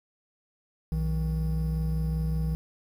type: tone pair together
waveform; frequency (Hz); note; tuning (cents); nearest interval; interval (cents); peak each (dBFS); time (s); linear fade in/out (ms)
triangle; 61.4 / 158.98; B1 / D#3; -9 / +38; octave + major third; 1647; -26; 0.92-2.55; 0
effects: 9-bit